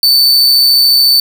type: tone with amplitude modulation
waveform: 45% pulse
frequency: 4527 Hz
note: C#8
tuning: 36 cents sharp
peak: -3 dBFS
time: 0.03-1.2 s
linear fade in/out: 2 ms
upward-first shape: sine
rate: 134 Hz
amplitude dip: 40%
effects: 7-bit